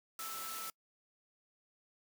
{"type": "tone in noise", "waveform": "sine", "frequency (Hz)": 1318.5, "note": "E6", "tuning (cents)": 0, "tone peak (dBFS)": -45, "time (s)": [0.19, 0.7], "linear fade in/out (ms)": 2, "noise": "white", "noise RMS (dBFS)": -44, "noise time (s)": [0.19, 0.7], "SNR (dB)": -4, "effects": ["noise-tail reverb RT60 0.1 s tail -26 dB re dry", "high-pass 200 Hz 12 dB/octave"]}